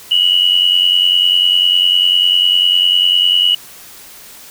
sine tone pair together, 2881 / 2971 Hz, F#7 / F#7, -47 / +6 cents, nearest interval minor second, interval 53 cents, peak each -11 dBFS, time 0.11-3.55 s, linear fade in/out 5 ms, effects tanh soft clip ceiling -1 dBFS + white hiss -37 dBFS RMS until 4.5 s

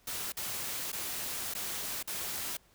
white noise with dropouts, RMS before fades -37 dBFS, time 0.07-2.57 s, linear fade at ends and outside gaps 5 ms, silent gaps 0.322-0.369 / 0.919-0.928 / 1.539-1.549 / 2.028-2.074 s, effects pink hiss -65 dBFS RMS until 2.74 s

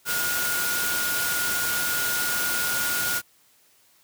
sine tone in noise, 1434 Hz, F6, 45 cents sharp, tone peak -27 dBFS, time 0.05-3.22 s, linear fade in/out 50 ms, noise white, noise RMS -27 dBFS, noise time 0.05-3.22 s, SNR -3 dB, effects white hiss -60 dBFS RMS until 4.03 s + high-pass 60 Hz 12 dB/octave

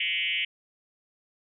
sine tone with frequency modulation, 2600 Hz, E7, 24 cents flat, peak -25 dBFS, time 0-0.45 s, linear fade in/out 5 ms, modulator 175 Hz, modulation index 3.2, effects none

